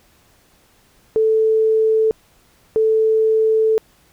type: tone pair in turn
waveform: sine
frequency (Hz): 440 / 440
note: A4 / A4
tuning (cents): 0 / 0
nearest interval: unison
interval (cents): 0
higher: neither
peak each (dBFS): -12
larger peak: neither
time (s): 1.16-2.11 / 2.76-3.78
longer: second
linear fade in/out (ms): 0
effects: pink hiss -55 dBFS RMS until 4.12 s